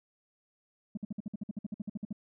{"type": "tone bursts", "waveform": "sine", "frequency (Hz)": 207.7, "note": "G#3", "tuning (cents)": 0, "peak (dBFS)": -31, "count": 16, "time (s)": [0.95, 2.128], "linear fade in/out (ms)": 5, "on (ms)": 23, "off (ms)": 54, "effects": ["tanh soft clip ceiling -31 dBFS"]}